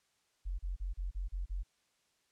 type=tone bursts; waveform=sine; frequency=44.94 Hz; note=F#1; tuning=50 cents flat; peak=-34 dBFS; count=7; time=0.45-1.634 s; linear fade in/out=20 ms; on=140 ms; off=34 ms; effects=white hiss -75 dBFS RMS until 2.31 s + low-pass 8000 Hz 12 dB/octave